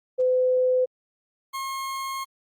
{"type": "tone pair in turn", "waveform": ["sine", "40% pulse"], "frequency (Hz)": [508, 1076.4], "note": ["B4", "C6"], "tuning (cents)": [49, 49], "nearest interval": "octave + minor second", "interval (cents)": 1300, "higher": "second", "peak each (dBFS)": [-18, -28], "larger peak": "first", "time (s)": [[0.18, 0.86], [1.53, 2.25]], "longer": "second", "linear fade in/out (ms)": 20, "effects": ["Opus 24 kbps"]}